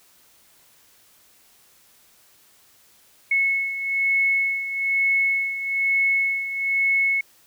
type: beating tone pair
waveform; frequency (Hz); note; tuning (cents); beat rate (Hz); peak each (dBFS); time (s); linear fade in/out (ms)
sine; 2194 / 2195.1; C#7 / C#7; -18 / -18; 1.1; -20 / -26; 3.31-7.21; 5
effects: white hiss -56 dBFS RMS until 7.46 s